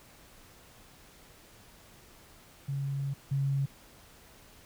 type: tone pair in turn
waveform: sine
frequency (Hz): 138.59 / 137.9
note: C#3 / C#3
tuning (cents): 0 / -9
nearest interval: unison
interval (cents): 9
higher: first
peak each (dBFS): -30 / -26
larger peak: second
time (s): 2.68-3.14 / 3.31-3.66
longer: first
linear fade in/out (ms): 10
effects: pink hiss -56 dBFS RMS until 4.65 s